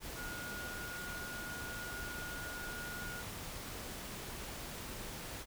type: tone in noise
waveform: sine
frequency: 1437 Hz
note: F6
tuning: 49 cents sharp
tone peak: -44 dBFS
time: 0.15-3.24 s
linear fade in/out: 50 ms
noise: pink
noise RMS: -45 dBFS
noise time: 0-5.46 s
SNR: -2 dB
effects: none